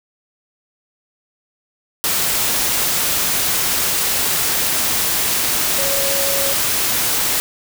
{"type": "tone in noise", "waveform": "sine", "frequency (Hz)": 553, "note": "C#5", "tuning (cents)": -4, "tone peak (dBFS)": -23, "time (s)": [5.78, 6.53], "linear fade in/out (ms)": 0, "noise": "white", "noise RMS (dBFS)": -18, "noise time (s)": [2.04, 7.4], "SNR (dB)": -8, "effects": []}